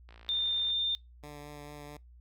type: click train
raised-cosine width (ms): 0.3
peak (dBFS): -37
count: 36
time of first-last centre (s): 0.09-0.703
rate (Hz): 57.1
type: tone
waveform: sine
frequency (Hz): 3609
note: A7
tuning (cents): +43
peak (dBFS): -28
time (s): 0.29-0.95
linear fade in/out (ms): 0
type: tone with vibrato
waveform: 10% pulse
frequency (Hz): 146.83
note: D3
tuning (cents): 0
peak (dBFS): -36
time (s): 1.23-1.97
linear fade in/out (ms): 5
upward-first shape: triangle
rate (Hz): 4.5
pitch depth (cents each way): 17
effects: noise-tail reverb RT60 0.2 s tail -24 dB re dry + added 60 Hz sine -52 dBFS peak until 2.2 s